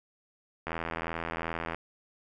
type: click train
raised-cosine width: 0.5 ms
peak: -18 dBFS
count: 90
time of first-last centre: 0.67-1.746 s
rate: 82.7 Hz
effects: none